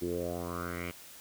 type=tone with low-pass filter sweep; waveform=10% pulse; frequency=86.8 Hz; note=F2; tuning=10 cents flat; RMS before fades=-36 dBFS; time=0.01-0.92 s; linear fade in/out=20 ms; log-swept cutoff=330 to 2700 Hz; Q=4.6; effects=white hiss -51 dBFS RMS until 1.2 s